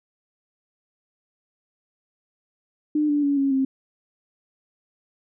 sine tone with pitch steps, 300.9 / 292 / 283.4 / 275 / 266.8 Hz, D4 / D4 / C#4 / C#4 / C4, +42 / -10 / +38 / -14 / +34 cents, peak -18 dBFS, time 2.95-3.65 s, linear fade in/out 5 ms, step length 140 ms, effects none

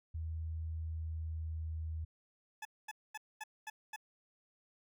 sine tone with pitch glide, 80.4 to 79.71 Hz, E2 to D#2, -43 to +42 cents, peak -37 dBFS, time 0.14-2.05 s, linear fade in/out 10 ms, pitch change -15 cents, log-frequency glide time 0.68-1.8 s
20% pulse tone bursts, 861 Hz, A5, 38 cents flat, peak -37 dBFS, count 6, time 2.62-3.962 s, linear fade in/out 5 ms, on 32 ms, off 230 ms
effects none

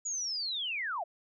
sine linear sweep, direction down, 6920 to 600 Hz, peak -32 dBFS, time 0.05-1.04 s, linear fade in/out 10 ms, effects none

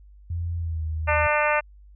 sine tone with pitch glide, 85.3 to 79.13 Hz, F2 to D#2, -40 to +30 cents, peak -25 dBFS, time 0.3-1.27 s, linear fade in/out 5 ms, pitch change -130 cents, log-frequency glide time 0.57-0.83 s
harmonic tone, 299.4 Hz, D4, 33 cents sharp, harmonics 2 / 3 / 4 / 5 / 6 / 7 / 8 / 9, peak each -24 / -26 / -27 / -28 / -29 / -29 / -30 / -31 dBFS, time 1.07-1.61 s, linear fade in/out 20 ms
effects added 50 Hz sine -46 dBFS peak until 1.95 s

